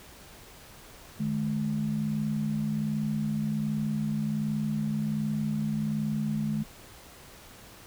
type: tone pair together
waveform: sine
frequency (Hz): 151.7 / 213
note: D#3 / G#3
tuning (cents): -44 / +44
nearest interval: tritone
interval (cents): 588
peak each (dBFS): -31 / -28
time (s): 1.19-6.64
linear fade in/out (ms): 20
effects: pink hiss -50 dBFS RMS until 7.86 s